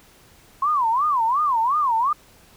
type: tone with vibrato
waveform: sine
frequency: 1046.5 Hz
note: C6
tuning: in tune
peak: -17 dBFS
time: 0.62-2.13 s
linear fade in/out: 5 ms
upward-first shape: sine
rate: 2.8 Hz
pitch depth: 280 cents each way
effects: pink hiss -52 dBFS RMS until 2.56 s